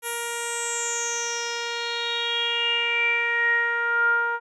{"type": "tone with low-pass filter sweep", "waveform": "10% pulse", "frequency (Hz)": 470, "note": "A#4", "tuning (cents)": 14, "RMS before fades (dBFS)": -25, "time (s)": [0.02, 4.4], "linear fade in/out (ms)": 50, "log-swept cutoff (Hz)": [11000, 1200], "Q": 8.4, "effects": []}